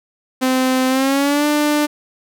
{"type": "tone with pitch glide", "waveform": "sawtooth", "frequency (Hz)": [258.5, 296.9], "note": ["C4", "D4"], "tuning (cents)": [-21, 19], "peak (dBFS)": -10, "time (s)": [0.41, 1.87], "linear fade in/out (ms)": 20, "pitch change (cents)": 240, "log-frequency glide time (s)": [0.88, 1.46], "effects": []}